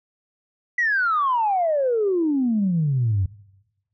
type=exponential sweep; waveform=sine; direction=down; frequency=1986 to 90.5 Hz; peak=-17 dBFS; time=0.78-3.26 s; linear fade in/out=5 ms; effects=noise-tail reverb RT60 1.0 s tail -22 dB re dry + tanh soft clip ceiling -13 dBFS